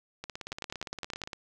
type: two click trains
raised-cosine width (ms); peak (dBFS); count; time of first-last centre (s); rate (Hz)
0.2; -21 / -18; 20 / 8; 0.24-1.332 / 0.52-1.237; 17.4 / 9.76
effects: none